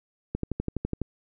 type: click train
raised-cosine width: 3 ms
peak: -15 dBFS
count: 9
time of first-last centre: 0.35-1.017 s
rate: 12 Hz
effects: none